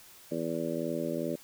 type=harmonic tone; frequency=82.5 Hz; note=E2; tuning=2 cents sharp; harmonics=2 / 3 / 4 / 5 / 6 / 7; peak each=-39 / -36 / -36 / -39 / -39 / -36 dBFS; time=0.31-1.36 s; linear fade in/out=10 ms; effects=white hiss -54 dBFS RMS until 1.43 s